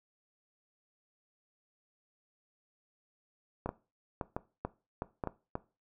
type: clicks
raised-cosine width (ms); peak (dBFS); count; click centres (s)
1; -20; 9; 3.66 / 3.691 / 4.212 / 4.365 / 4.65 / 5.021 / 5.238 / 5.273 / 5.554
effects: noise-tail reverb RT60 0.3 s tail -18 dB re dry